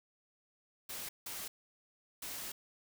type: noise bursts at uneven times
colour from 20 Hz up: white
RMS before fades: -43 dBFS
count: 3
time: 0.89-1.09 / 1.26-1.48 / 2.22-2.52 s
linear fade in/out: 5 ms
effects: none